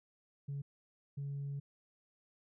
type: tone bursts at uneven times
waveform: sine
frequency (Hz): 140.7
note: C#3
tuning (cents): +26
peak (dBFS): -36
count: 2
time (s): 0.48-0.62 / 1.17-1.6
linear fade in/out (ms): 10
effects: tanh soft clip ceiling -35 dBFS